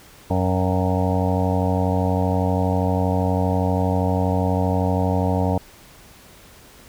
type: harmonic tone with a mistuned harmonic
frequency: 92.5 Hz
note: F#2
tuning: in tune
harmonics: 1 / 2 / 3 / 5 / 6 / 7 / 8 / 9 / 10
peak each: -21 / -24 / -26 / -28 / -29 / -29 / -30 / -31 / -31 dBFS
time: 0.3-5.58 s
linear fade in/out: 5 ms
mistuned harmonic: 9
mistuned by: -35 cents
effects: pink hiss -47 dBFS RMS until 6.88 s